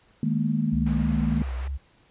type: chord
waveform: sine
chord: D# suspended fourth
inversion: none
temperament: equal with one note detuned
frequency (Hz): 155.56 / 211.2 / 233.1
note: D#3 / G#3 / A#3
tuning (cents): 0 / +29 / 0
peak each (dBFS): -26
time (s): 0.23-1.42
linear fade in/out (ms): 2
type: tone with vibrato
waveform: sine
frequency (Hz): 65.41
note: C2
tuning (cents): 0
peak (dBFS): -27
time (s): 0.72-1.78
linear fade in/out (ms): 20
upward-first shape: triangle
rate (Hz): 3.3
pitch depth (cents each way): 110
type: band-pass noise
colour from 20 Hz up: pink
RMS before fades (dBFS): -45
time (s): 0.86-1.68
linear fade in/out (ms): 5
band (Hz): 490 to 2300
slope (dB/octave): 12
effects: pink hiss -60 dBFS RMS until 2.1 s + resampled to 8000 Hz